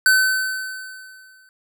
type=tone with exponential decay; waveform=square; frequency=1523 Hz; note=F#6; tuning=50 cents sharp; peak=-11 dBFS; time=0.06-1.49 s; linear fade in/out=1 ms; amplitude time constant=310 ms; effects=none